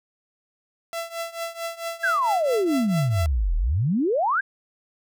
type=tone with tremolo; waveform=sawtooth; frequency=670 Hz; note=E5; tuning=28 cents sharp; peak=-22 dBFS; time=0.93-3.26 s; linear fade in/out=0 ms; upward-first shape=triangle; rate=4.5 Hz; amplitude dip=90%
type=exponential two-way sweep; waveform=sine; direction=down then up; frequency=1672 to 37.27 to 1672 Hz; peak=-19 dBFS; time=2.03-4.41 s; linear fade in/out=10 ms; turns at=3.56 s
effects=none